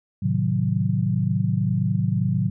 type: chord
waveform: sine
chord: A diminished seventh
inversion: none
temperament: equal with one note detuned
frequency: 110 / 131.95 / 155.56 / 185 Hz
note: A2 / C3 / Eb3 / Gb3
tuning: 0 / +15 / 0 / 0 cents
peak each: -24 / -25 / -26 / -24 dBFS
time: 0.22-2.5 s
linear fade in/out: 10 ms
effects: none